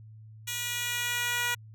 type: tone with high-pass filter sweep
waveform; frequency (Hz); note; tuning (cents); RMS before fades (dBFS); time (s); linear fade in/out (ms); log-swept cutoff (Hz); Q
10% pulse; 482.3; B4; -41; -31; 0.47-1.55; 10; 3500 to 1200; 0.78
effects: added 109 Hz sine -46 dBFS peak until 1.74 s